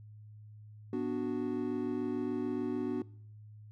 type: chord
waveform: triangle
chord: B minor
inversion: none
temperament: equal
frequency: 246.9 / 293.7 / 370 Hz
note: B3 / D4 / F#4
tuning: 0 / 0 / 0 cents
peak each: -34 dBFS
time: 0.93-3.02 s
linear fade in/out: 2 ms
effects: noise-tail reverb RT60 0.6 s tail -22 dB re dry + added 106 Hz sine -49 dBFS peak until 3.71 s